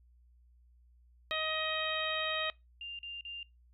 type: harmonic tone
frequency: 629 Hz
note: D#5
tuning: 19 cents sharp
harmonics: 1 / 2 / 3 / 4 / 5 / 6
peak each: -39 / -39 / -39 / -39 / -39 / -39 dBFS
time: 1.31-2.5 s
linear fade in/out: 0 ms
type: tone bursts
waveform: sine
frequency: 2794 Hz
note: F7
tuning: in tune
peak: -40 dBFS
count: 3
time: 2.81-3.43 s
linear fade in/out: 2 ms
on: 180 ms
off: 40 ms
effects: noise-tail reverb RT60 0.2 s tail -23 dB re dry + added 60 Hz sine -60 dBFS peak until 3.73 s